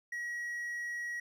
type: tone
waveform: triangle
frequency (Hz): 1910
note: A#6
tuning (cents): +42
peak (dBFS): -34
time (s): 0.12-1.2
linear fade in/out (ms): 5
effects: none